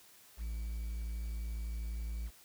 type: tone with quantisation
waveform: triangle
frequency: 56 Hz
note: A1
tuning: 31 cents sharp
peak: -34 dBFS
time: 0.37-2.31 s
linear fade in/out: 50 ms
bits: 10
effects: white hiss -60 dBFS RMS until 2.44 s